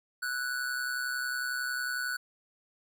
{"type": "tone with amplitude modulation", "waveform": "square", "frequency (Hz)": 1480, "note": "F#6", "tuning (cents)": 0, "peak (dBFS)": -29, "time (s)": [0.22, 2.17], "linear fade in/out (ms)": 10, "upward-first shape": "sine", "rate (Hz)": 131, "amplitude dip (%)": 60, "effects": []}